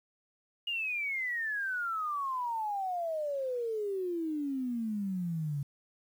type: exponential sweep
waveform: sine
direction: down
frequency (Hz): 2872 to 138.59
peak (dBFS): -31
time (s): 0.67-5.63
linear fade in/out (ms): 5
effects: 10-bit

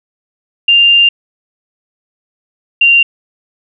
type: tone pair in turn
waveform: sine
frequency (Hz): 2794 / 2773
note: F7 / F7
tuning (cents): 0 / -13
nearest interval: unison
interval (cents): 13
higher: first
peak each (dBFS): -4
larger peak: neither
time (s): 0.68-1.09 / 2.81-3.03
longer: first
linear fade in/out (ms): 5
effects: none

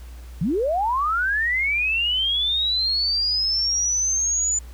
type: linear sweep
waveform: sine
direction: up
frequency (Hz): 138.59 to 7040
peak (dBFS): -19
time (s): 0.41-4.59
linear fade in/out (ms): 5
effects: added 60 Hz sine -36 dBFS peak until 4.73 s + pink hiss -51 dBFS RMS until 4.73 s

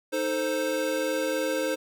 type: chord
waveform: square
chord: A diminished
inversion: second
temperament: equal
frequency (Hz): 311.1 / 440 / 523.3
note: Eb4 / A4 / C5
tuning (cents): 0 / 0 / 0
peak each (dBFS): -32 / -34 / -28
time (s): 0.12-1.76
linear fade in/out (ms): 20
effects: none

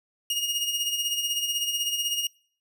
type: tone with tremolo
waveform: sawtooth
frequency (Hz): 2861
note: F7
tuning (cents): +41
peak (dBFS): -20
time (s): 0.3-2.27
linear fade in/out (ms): 2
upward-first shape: sine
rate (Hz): 16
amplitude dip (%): 55
effects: noise-tail reverb RT60 0.5 s tail -25 dB re dry

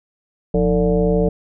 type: tone with frequency modulation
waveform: sine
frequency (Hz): 311.1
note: D#4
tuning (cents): 0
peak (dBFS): -13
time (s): 0.54-1.29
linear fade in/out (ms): 5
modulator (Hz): 135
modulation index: 2
effects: none

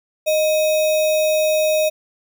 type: tone with sample-and-hold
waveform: sine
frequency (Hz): 620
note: D#5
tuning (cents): -6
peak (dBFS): -14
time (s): 0.26-1.9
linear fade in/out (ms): 20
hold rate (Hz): 3150
effects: none

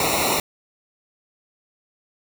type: noise with comb filter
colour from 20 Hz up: pink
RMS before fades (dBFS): -21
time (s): 0-0.4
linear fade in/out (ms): 2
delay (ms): 0.62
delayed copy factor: -0.95
effects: none

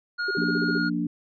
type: tone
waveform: square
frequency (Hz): 1431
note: F6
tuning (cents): +42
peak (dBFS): -26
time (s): 0.18-0.9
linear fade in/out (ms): 20
type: tone bursts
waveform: sine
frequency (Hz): 392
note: G4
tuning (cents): 0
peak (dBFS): -26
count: 8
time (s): 0.28-0.778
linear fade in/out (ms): 5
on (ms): 29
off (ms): 38
type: chord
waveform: sine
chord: Bb major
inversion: second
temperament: equal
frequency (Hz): 174.61 / 233.1 / 293.7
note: F3 / Bb3 / D4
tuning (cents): 0 / 0 / 0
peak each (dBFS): -29 / -29 / -27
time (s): 0.37-1.07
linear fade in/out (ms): 5
effects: resampled to 11025 Hz

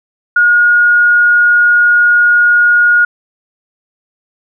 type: tone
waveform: sine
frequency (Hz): 1437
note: F6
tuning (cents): +49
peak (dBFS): -5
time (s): 0.36-3.05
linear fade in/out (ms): 5
effects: none

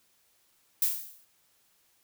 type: noise with exponential decay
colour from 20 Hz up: violet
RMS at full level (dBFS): -23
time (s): 0.82-1.25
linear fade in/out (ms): 2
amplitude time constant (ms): 92
effects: white hiss -68 dBFS RMS until 2.03 s

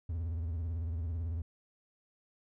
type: tone with vibrato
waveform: triangle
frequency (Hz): 82.6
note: E2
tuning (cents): +4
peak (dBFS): -31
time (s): 0.09-1.42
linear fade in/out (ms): 5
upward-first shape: sine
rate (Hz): 18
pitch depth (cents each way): 130
effects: none

